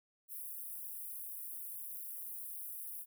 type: high-pass noise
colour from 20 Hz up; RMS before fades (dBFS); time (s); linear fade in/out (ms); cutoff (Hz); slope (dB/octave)
white; -45; 0.28-3.06; 50; 10000; 48
effects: none